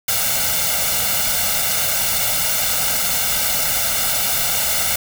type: noise with comb filter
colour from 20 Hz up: white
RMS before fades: -19 dBFS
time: 0.08-4.96 s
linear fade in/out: 5 ms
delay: 1.4 ms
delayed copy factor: +0.85
effects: none